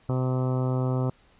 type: harmonic tone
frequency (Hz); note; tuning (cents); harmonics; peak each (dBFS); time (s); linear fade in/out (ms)
128.5; C3; -31; 1 / 2 / 3 / 4 / 5 / 6 / 7 / 8 / 9 / 10; -24 / -31 / -34 / -35 / -39 / -42 / -43 / -44 / -44 / -45; 0.09-1.1; 2
effects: pink hiss -60 dBFS RMS until 1.39 s + resampled to 8000 Hz